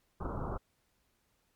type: low-pass noise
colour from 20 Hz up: pink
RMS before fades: -37 dBFS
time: 0.2-0.58 s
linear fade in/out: 10 ms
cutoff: 1400 Hz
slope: 96 dB/octave
effects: pink hiss -75 dBFS RMS until 1.55 s + MP3 96 kbps